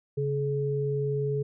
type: tone pair together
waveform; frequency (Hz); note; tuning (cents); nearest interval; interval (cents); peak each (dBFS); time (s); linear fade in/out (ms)
sine; 138.8 / 425.4; C#3 / G#4; +3 / +42; octave + perfect fifth; 1939; -28; 0.17-1.43; 10
effects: none